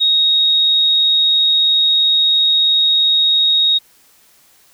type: tone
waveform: sine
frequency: 3757 Hz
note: A#7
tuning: 13 cents sharp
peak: -10 dBFS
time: 0-3.79 s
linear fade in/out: 20 ms
effects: white hiss -51 dBFS RMS until 4.73 s